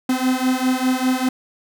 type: beating tone pair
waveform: 45% pulse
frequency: 254.4 / 259.4 Hz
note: C4 / C4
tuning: -48 / -15 cents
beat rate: 5 Hz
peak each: -20 dBFS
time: 0.09-1.29 s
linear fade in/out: 5 ms
effects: none